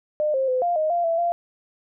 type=tone with pitch steps; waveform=sine; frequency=605 / 531 / 510 / 698 / 622 / 693 / 665 / 690 Hz; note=D#5 / C5 / C5 / F5 / D#5 / F5 / E5 / F5; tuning=-49 / +25 / -44 / -1 / -1 / -14 / +15 / -21 cents; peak=-19 dBFS; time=0.2-1.32 s; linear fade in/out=0 ms; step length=140 ms; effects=none